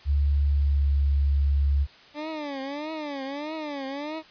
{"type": "tone with pitch glide", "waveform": "sine", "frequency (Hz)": [71.4, 70.34], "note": ["D2", "C#2"], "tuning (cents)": [-48, 26], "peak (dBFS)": -19, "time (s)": [0.05, 1.87], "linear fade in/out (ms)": 50, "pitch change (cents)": -26, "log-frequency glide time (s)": [0.47, 0.9]}
{"type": "tone with vibrato", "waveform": "20% pulse", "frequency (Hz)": 291.3, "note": "D4", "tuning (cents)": -14, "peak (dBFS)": -26, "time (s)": [2.14, 4.23], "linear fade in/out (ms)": 50, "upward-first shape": "triangle", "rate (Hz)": 1.6, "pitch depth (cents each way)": 170}
{"effects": ["white hiss -51 dBFS RMS until 4.3 s", "resampled to 11025 Hz"]}